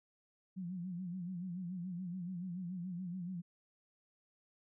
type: tone with vibrato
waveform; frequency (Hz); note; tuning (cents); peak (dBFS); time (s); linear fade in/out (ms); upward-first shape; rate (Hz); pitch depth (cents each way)
sine; 179.6; F3; +49; -39; 0.56-3.42; 20; sine; 7; 94
effects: none